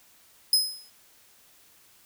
sawtooth tone with exponential decay, 5080 Hz, D#8, 35 cents sharp, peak -13 dBFS, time 0.53-0.9 s, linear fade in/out 2 ms, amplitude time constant 79 ms, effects white hiss -58 dBFS RMS until 2.05 s

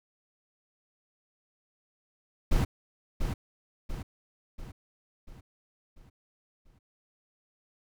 brown noise with echo, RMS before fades -23 dBFS, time 2.51-2.65 s, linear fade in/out 10 ms, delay 690 ms, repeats 6, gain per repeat -6 dB, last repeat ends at 6.79 s, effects none

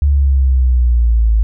sine exponential sweep, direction down, 72.4 to 53.4 Hz, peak -8 dBFS, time 0.02-1.43 s, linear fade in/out 0 ms, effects none

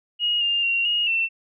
sine tone with pitch steps, 2880 / 2806 / 2755 / 2867 / 2691 Hz, F#7 / F7 / F7 / F7 / E7, -47 / +8 / -24 / +45 / +35 cents, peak -19 dBFS, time 0.19-1.29 s, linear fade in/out 50 ms, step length 220 ms, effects none

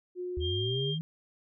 sine tone with pitch glide, 360 to 404.1 Hz, F#4 to G#4, -47 to -47 cents, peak -33 dBFS, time 0.15-0.95 s, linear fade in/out 50 ms, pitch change +200 cents, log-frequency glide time 0.56-0.79 s
sine linear sweep, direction up, 71.4 to 163.6 Hz, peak -31 dBFS, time 0.37-1.01 s, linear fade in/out 0 ms
sine tone, 3199 Hz, G7, 34 cents sharp, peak -33 dBFS, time 0.4-0.99 s, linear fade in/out 50 ms
effects none

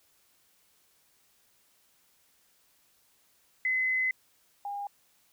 sine tone pair in turn, 2035 / 809.9 Hz, C7 / G#5, -49 / -44 cents, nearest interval octave + major third, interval 1595 cents, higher first, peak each -25 / -33 dBFS, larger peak first, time 3.65-4.11 / 4.65-4.87 s, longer first, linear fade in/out 2 ms, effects white hiss -67 dBFS RMS until 5.32 s

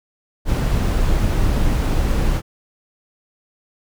brown noise, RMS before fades -17 dBFS, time 0.45-2.42 s, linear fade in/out 50 ms, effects none

